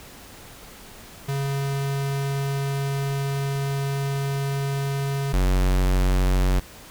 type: tone pair in turn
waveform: square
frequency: 138.59 / 46.25 Hz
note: C#3 / F#1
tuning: 0 / 0 cents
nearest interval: octave + perfect fifth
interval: 1900 cents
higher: first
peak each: -24 / -18 dBFS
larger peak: second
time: 1.28-5.33 / 5.33-6.6 s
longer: first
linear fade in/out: 10 ms
effects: pink hiss -44 dBFS RMS until 6.9 s